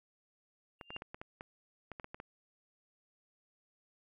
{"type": "tone with exponential growth", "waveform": "sine", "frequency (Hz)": 2794, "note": "F7", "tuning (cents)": 0, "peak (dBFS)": -39, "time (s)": [0.79, 0.97], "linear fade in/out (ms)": 2, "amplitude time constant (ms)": 37}
{"type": "clicks", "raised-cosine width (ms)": 0.5, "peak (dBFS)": -29, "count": 12, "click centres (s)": [0.812, 0.905, 0.964, 1.021, 1.145, 1.215, 1.409, 1.917, 1.998, 2.044, 2.145, 2.201]}
{"effects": []}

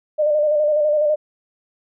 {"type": "tone with vibrato", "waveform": "sine", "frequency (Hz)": 601, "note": "D5", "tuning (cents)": 40, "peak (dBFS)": -14, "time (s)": [0.18, 1.16], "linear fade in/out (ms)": 20, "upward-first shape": "square", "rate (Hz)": 12, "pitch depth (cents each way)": 33, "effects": []}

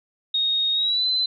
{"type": "tone with pitch glide", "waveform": "sine", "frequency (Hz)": [3729, 4043], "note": ["A#7", "B7"], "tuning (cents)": [0, 40], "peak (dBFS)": -19, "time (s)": [0.34, 1.26], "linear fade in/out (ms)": 5, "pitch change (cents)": 140, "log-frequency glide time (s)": [0.73, 1.06], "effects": []}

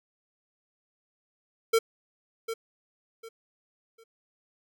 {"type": "tone with echo", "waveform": "square", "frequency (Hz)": 452.8, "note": "A4", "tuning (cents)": 50, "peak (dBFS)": -20, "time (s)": [1.73, 1.79], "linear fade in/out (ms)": 10, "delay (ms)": 750, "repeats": 3, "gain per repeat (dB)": -11, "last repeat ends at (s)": 4.04, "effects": []}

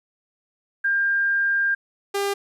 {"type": "tone pair in turn", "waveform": ["sine", "sawtooth"], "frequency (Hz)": [1600, 400], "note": ["G6", "G4"], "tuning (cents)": [35, 35], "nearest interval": "2 octaves", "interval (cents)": 2400, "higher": "first", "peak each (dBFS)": -18, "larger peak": "neither", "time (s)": [[0.84, 1.75], [2.14, 2.34]], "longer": "first", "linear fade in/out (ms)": 10, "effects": ["resampled to 32000 Hz", "10-bit"]}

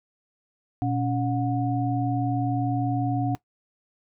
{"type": "tone cluster", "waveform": "sine", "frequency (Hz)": [120.1, 280.5, 726], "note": ["B2", "C#4", "F#5"], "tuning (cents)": [-48, 21, -33], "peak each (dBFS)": [-26, -26, -29], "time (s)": [0.82, 3.35], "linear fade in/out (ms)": 0, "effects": ["noise-tail reverb RT60 0.1 s tail -19 dB re dry"]}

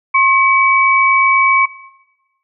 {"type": "tone pair together", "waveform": "sine", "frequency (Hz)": [1074.6, 2277], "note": ["C6", "C#7"], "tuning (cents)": [46, 46], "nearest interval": "octave + minor second", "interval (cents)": 1300, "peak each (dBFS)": -11, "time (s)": [0.14, 1.66], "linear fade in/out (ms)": 10, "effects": ["noise-tail reverb RT60 1.0 s tail -18 dB re dry"]}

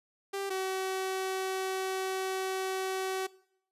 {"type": "tone pair in turn", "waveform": "sawtooth", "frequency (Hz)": [393.9, 379.1], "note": ["G4", "F#4"], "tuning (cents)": [8, 42], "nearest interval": "minor second", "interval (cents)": 66, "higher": "first", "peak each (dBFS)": [-29, -27], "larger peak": "second", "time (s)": [[0.33, 0.5], [0.5, 3.27]], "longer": "second", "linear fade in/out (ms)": 10, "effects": ["noise-tail reverb RT60 0.7 s tail -21 dB re dry", "resampled to 32000 Hz"]}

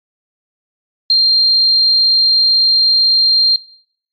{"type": "tone", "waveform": "sine", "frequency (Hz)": 4186, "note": "C8", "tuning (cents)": 0, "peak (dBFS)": -7, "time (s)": [1.1, 3.56], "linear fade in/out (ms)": 2, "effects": ["noise-tail reverb RT60 0.6 s tail -20 dB re dry", "MP3 32 kbps"]}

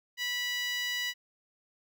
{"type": "tone with high-pass filter", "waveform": "10% pulse", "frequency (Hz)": 980, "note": "B5", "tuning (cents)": -14, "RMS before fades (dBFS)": -33, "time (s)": [0.17, 1.14], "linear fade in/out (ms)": 50, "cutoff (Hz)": 2200, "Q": 3.7, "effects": []}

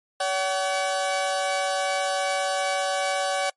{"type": "tone pair together", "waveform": "sawtooth", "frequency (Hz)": [568, 758.2], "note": ["C#5", "F#5"], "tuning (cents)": [42, 42], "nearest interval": "perfect fourth", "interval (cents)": 500, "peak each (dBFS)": -22, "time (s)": [0.2, 3.5], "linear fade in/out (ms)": 5, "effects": ["noise-tail reverb RT60 0.1 s tail -25 dB re dry", "MP3 48 kbps"]}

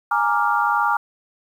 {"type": "chord", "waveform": "sine", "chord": "Bb dominant seventh", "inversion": "third", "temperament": "equal", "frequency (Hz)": [830.6, 932.3, 1174.7, 1396.9], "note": ["Ab5", "Bb5", "D6", "F6"], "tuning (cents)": [0, 0, 0, 0], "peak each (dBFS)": -22, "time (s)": [0.11, 0.97], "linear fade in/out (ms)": 5, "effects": ["8-bit"]}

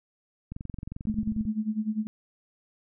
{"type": "click train", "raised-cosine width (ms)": 5, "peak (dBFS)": -24, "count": 22, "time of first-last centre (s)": [0.52, 1.453], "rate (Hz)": 22.5}
{"type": "tone with tremolo", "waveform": "sine", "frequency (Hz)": 215.7, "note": "A3", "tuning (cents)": -34, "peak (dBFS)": -23, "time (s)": [1.07, 2.07], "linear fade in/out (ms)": 0, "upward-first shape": "sine", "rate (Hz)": 10, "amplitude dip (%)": 85}
{"effects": []}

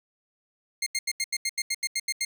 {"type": "tone bursts", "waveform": "15% pulse", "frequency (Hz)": 2122, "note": "C7", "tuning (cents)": 24, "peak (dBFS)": -19, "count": 12, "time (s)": [0.82, 2.25], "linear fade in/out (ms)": 5, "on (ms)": 44, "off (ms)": 82, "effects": []}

